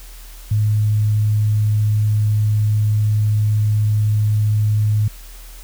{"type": "tone", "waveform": "sine", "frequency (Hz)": 106.2, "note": "G#2", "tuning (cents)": 39, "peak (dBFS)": -13, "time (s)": [0.51, 5.08], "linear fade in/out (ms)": 5, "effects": ["added 40 Hz sine -35 dBFS peak until 5.63 s", "white hiss -43 dBFS RMS until 5.63 s"]}